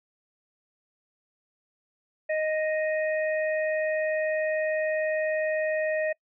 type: harmonic tone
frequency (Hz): 622.3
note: D#5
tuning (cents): 0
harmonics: 1 / 3 / 4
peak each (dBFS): -25 / -32 / -39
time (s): 2.29-6.13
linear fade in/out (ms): 10
effects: noise-tail reverb RT60 0.1 s tail -25 dB re dry